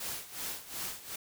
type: noise with tremolo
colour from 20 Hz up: white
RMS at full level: -37 dBFS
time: 0-1.16 s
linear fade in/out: 5 ms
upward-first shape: sine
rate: 2.7 Hz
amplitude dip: 80%
effects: none